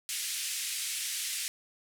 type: band-pass noise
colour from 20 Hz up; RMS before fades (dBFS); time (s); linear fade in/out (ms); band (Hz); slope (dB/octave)
white; -35; 0.09-1.48; 0; 2000 to 11000; 24
effects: none